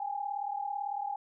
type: tone pair together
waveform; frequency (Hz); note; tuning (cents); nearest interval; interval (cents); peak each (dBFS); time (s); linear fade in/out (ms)
sine; 803 / 841; G5 / G#5; +41 / +22; minor second; 81; -34 / -37; 0-1.16; 5
effects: none